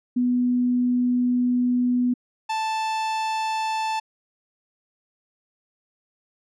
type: tone pair in turn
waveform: sine / 45% pulse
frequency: 246.9 / 879.9 Hz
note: B3 / A5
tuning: 0 / 0 cents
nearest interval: octave + minor seventh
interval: 2200 cents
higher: second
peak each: -18 / -23 dBFS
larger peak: first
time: 0.16-2.14 / 2.49-4 s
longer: first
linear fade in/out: 10 ms
effects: low-pass 6000 Hz 12 dB/octave